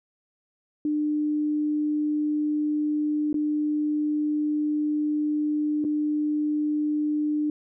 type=tone with dropouts; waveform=sine; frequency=300 Hz; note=D4; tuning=37 cents sharp; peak=-22 dBFS; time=0.85-7.5 s; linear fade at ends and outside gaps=2 ms; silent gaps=3.329-3.342 / 5.842-5.848 s; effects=none